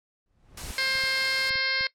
brown noise with exponential growth, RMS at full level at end -35 dBFS, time 0.26-0.71 s, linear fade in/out 1 ms, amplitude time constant 96 ms
white noise, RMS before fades -38 dBFS, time 0.57-1.5 s, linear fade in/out 5 ms
harmonic tone, 530 Hz, C5, 22 cents sharp, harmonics 1 / 2 / 3 / 4 / 5 / 6 / 7 / 8 / 9 / 10, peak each -40 / -40 / -31 / -28 / -40 / -37 / -39 / -30 / -35 / -38 dBFS, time 0.78-1.87 s, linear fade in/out 2 ms
clicks, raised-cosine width 5 ms, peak -32 dBFS, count 5, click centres 0.954 / 1.038 / 1.507 / 1.556 / 1.809 s
effects noise-tail reverb RT60 0.1 s tail -20 dB re dry + low-pass 10000 Hz 12 dB/octave

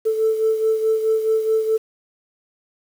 sine beating tone pair, 440 / 444.7 Hz, A4 / A4, 0 / +18 cents, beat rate 4.7 Hz, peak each -16 / -23 dBFS, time 0.05-1.78 s, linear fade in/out 20 ms, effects tanh soft clip ceiling -10 dBFS + 7-bit

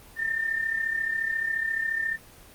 sine tone with amplitude modulation, 1802 Hz, A6, 41 cents sharp, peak -22 dBFS, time 0.16-2.18 s, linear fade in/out 50 ms, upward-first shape sine, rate 34.3 Hz, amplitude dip 65%, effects pink hiss -50 dBFS RMS until 2.54 s + Opus 24 kbps

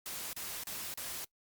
white noise bursts, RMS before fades -41 dBFS, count 4, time 0.06-1.245 s, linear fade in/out 0 ms, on 270 ms, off 35 ms, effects noise-tail reverb RT60 0.1 s tail -24 dB re dry + Opus 48 kbps

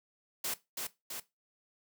white noise with echo, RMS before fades -35 dBFS, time 0.44-0.54 s, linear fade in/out 5 ms, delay 330 ms, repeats 2, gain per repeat -3 dB, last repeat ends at 1.2 s, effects noise-tail reverb RT60 0.2 s tail -17 dB re dry + high-pass 200 Hz 12 dB/octave

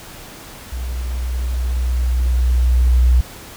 sine tone with level ramp, 61.74 Hz, B1, in tune, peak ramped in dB -22 to -7 dBFS, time 0.72-3.21 s, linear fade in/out 5 ms, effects tanh soft clip ceiling -5 dBFS + pink hiss -37 dBFS RMS until 3.56 s

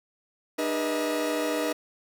40% pulse tone cluster, 301.5 / 405.5 / 485 / 637 Hz, D4 / G#4 / B4 / D#5, +46 / -41 / -31 / +41 cents, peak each -29 / -36 / -30 / -30 dBFS, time 0.58-1.73 s, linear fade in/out 10 ms, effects none

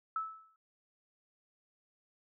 sine tone with exponential decay, 1307 Hz, E6, 15 cents flat, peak -30 dBFS, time 0.16-0.56 s, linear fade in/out 2 ms, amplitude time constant 85 ms, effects none

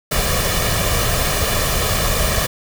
pink noise with comb filter, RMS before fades -18 dBFS, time 0.11-2.47 s, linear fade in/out 10 ms, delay 1.7 ms, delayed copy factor +0.6, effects none

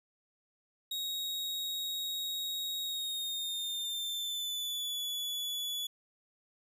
40% pulse tone with pitch glide, 3775 to 3422 Hz, A#7 to A7, +21 to -49 cents, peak -33 dBFS, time 0.91-5.87 s, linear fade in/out 5 ms, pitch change -170 cents, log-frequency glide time 2.83-5 s, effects none

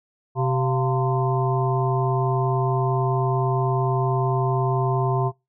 harmonic tone with a mistuned harmonic, 129.2 Hz, C3, 21 cents flat, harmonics 1 / 3 / 5 / 7 / 8, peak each -21 / -26 / -28 / -29 / -30 dBFS, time 0.35-5.32 s, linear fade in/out 50 ms, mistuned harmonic 5, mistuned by +120 cents, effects noise-tail reverb RT60 0.2 s tail -20 dB re dry

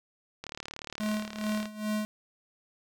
click train, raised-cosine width 0.2 ms, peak -21 dBFS, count 46, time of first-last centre 0.44-1.656 s, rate 37 Hz
square tone with tremolo, 212.9 Hz, G#3, 43 cents sharp, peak -28 dBFS, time 1-2.05 s, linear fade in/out 0 ms, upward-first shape sine, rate 2.4 Hz, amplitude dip 85%
effects none

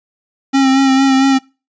square tone with vibrato, 268.3 Hz, C4, 44 cents sharp, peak -9 dBFS, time 0.53-1.39 s, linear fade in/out 20 ms, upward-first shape sine, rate 4.4 Hz, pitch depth 28 cents each way, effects noise-tail reverb RT60 0.3 s tail -24 dB re dry + resampled to 16000 Hz

